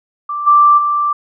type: tone with level steps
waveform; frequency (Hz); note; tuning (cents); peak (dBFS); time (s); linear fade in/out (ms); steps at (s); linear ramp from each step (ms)
sine; 1174.7; D6; 0; -18 / -5 / -12; 0.29-1.13; 5; 0.46 / 0.77; 20
effects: none